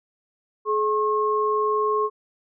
sine tone pair together, 425.3 / 1080 Hz, G#4 / C#6, +41 / -45 cents, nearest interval octave + major third, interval 1614 cents, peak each -22 dBFS, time 0.65-2.1 s, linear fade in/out 50 ms, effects none

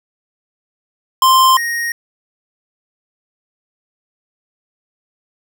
square tone pair in turn, 1046.5 / 1868.9 Hz, C6 / A#6, 0 / +4 cents, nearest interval minor seventh, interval 1004 cents, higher second, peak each -8 / -18 dBFS, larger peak first, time 1.22-1.57 / 1.57-1.92 s, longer neither, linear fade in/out 2 ms, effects none

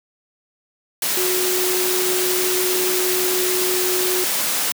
sine tone in noise, 366.6 Hz, F#4, 16 cents flat, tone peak -21 dBFS, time 1.17-4.24 s, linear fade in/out 2 ms, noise white, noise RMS -21 dBFS, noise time 1.02-4.72 s, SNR -3 dB, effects high-pass 200 Hz 12 dB/octave

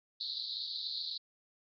pink band-pass noise, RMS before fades -39 dBFS, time 0.2-1.18 s, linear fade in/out 10 ms, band 3800 to 4500 Hz, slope 96 dB/octave, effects MP3 64 kbps

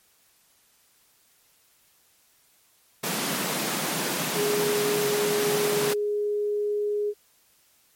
pink high-pass noise, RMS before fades -28 dBFS, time 3.03-5.94 s, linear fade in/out 10 ms, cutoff 140 Hz, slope 96 dB/octave
sine tone, 415.3 Hz, G#4, in tune, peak -23 dBFS, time 4.34-7.14 s, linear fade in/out 50 ms
effects white hiss -62 dBFS RMS until 7.95 s + MP3 64 kbps

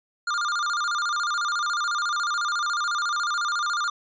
square tone with vibrato, 1298 Hz, E6, 27 cents flat, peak -24 dBFS, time 0.27-3.9 s, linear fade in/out 5 ms, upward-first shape square, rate 14 Hz, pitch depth 140 cents each way, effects resampled to 16000 Hz

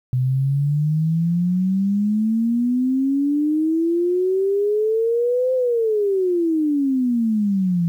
sine exponential two-way sweep, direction up then down, 125.2 to 519 to 166.7 Hz, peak -16 dBFS, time 0.13-7.88 s, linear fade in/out 0 ms, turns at 5.54 s, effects 9-bit

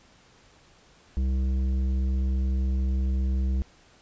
sine tone with tanh clipping, 65.3 Hz, C2, 3 cents flat, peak -24 dBFS, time 1.17-3.62 s, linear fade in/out 0 ms, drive 10 dB, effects pink hiss -57 dBFS RMS until 4.01 s + resampled to 16000 Hz

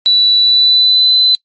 sine tone with pitch glide, 3951 to 4025 Hz, B7 to B7, 0 to +32 cents, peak -6 dBFS, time 0.06-1.35 s, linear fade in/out 0 ms, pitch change +32 cents, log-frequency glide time 0.39-1.16 s, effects noise-tail reverb RT60 0.1 s tail -25 dB re dry + MP3 32 kbps

